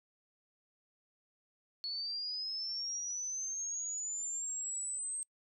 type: linear sweep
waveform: sine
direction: up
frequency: 4377 to 8360 Hz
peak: -36 dBFS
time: 1.84-5.23 s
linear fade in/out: 0 ms
effects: noise-tail reverb RT60 0.1 s tail -26 dB re dry